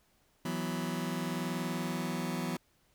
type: chord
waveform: sawtooth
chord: E suspended second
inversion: none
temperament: just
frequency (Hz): 164.81 / 185.42 / 247.2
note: E3 / F#3 / B3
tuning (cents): 0 / +4 / +2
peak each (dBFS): -33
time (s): 0.45-2.57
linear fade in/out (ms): 5
effects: pink hiss -70 dBFS RMS until 2.94 s